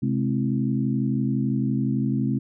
harmonic tone with a mistuned harmonic, 66.1 Hz, C2, 18 cents sharp, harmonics 2 / 3 / 4 / 5, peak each -25 / -25 / -26 / -34 dBFS, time 0.02-2.39 s, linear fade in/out 10 ms, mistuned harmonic 3, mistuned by +120 cents, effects none

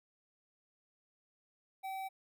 square tone with notch filter, 768 Hz, G5, 36 cents flat, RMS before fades -41 dBFS, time 1.83-2.09 s, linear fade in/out 20 ms, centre 6100 Hz, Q 0.58, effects none

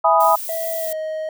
sine chord, E major seventh, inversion none, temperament equal, 659.3 / 830.6 / 987.8 / 1244.5 Hz, E5 / G#5 / B5 / D#6, 0 / 0 / 0 / 0 cents, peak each -17 dBFS, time 0.04-0.36 s, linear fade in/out 10 ms
violet noise, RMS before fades -29 dBFS, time 0.2-0.93 s, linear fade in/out 5 ms
triangle tone with pitch glide, 654 to 627.7 Hz, E5 to D#5, -14 to +15 cents, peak -21 dBFS, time 0.49-1.29 s, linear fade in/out 2 ms, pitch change -71 cents, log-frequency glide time 0.77-0.95 s
effects none

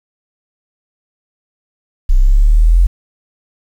sine exponential sweep, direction up, 30.72 to 44.99 Hz, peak -5 dBFS, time 2.09-2.87 s, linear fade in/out 10 ms, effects 7-bit

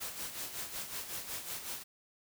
white noise with tremolo, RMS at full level -39 dBFS, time 0-1.84 s, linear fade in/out 20 ms, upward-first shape sine, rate 5.4 Hz, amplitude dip 60%, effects none

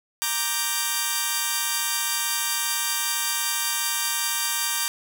5% pulse chord, G minor, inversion first, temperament equal, 932.3 / 1174.7 / 1568 Hz, Bb5 / D6 / G6, 0 / 0 / 0 cents, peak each -16 dBFS, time 0.22-4.88 s, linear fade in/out 0 ms, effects none

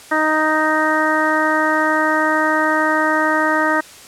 harmonic tone, 311.1 Hz, D#4, in tune, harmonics 1 / 2 / 3 / 4 / 5 / 6, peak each -21 / -21 / -21 / -21 / -21 / -21 dBFS, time 0.11-3.81 s, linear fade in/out 10 ms, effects white hiss -40 dBFS RMS until 4.07 s + low-pass 10000 Hz 12 dB/octave

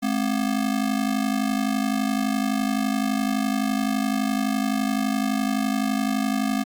square ring-modulated tone, 239.1 Hz, A#3, 44 cents sharp, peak -19 dBFS, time 0.02-6.64 s, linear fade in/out 20 ms, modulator 25.9 Hz, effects Opus 48 kbps

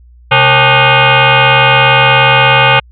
sine tone with frequency modulation, 804 Hz, G5, 44 cents sharp, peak -4 dBFS, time 0.31-2.8 s, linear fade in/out 10 ms, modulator 337 Hz, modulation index 6.5, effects added 60 Hz sine -37 dBFS peak until 2.91 s

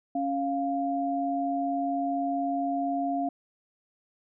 sine tone pair together, 277.2 / 698.5 Hz, C#4 / F5, 0 / 0 cents, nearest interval octave + major third, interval 1600 cents, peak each -29 / -28 dBFS, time 0.15-3.29 s, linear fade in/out 5 ms, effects none

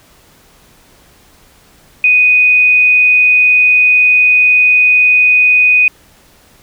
sine tone, 2489 Hz, D#7, in tune, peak -5 dBFS, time 2.04-5.88 s, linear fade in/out 2 ms, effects pink hiss -46 dBFS RMS until 6.62 s

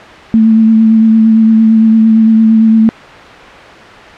sine tone with vibrato, 222 Hz, A3, 16 cents sharp, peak -3 dBFS, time 0.34-2.89 s, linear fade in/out 0 ms, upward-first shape triangle, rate 8.8 Hz, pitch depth 25 cents each way, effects white hiss -30 dBFS RMS until 4.17 s + low-pass 2000 Hz 12 dB/octave

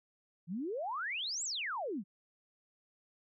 sine exponential two-way sweep, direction up then down, 155.56 to 8000 to 170.8 Hz, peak -35 dBFS, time 0.47-2.04 s, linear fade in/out 50 ms, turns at 1.44 s, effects none

